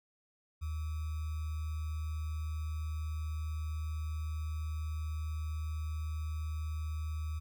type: tone with sample-and-hold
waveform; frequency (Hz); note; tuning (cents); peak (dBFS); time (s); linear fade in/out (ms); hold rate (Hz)
sine; 77.78; D#2; 0; -34; 0.61-7.4; 20; 1225
effects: none